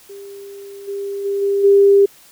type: tone with level steps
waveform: sine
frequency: 398.8 Hz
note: G4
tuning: 30 cents sharp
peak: -32 / -22 / -17 / -14 / -7 dBFS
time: 0.09-2.06 s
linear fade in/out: 10 ms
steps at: 0.87 / 1.24 / 1.41 / 1.63 s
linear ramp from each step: 20 ms
effects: white hiss -47 dBFS RMS until 2.31 s